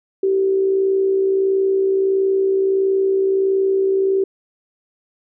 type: tone with amplitude modulation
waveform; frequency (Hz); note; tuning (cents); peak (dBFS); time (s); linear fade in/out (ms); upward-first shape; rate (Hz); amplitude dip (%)
sine; 386.1; G4; -26; -12; 0.23-4.24; 5; sine; 61.5; 40
effects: none